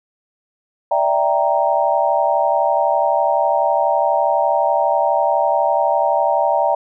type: chord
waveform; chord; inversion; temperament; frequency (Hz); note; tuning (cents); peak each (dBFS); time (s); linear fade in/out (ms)
sine; E half-diminished seventh; third; equal; 587.3 / 659.3 / 784 / 932.3; D5 / E5 / G5 / Bb5; 0 / 0 / 0 / 0; -19; 0.91-6.75; 5
effects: none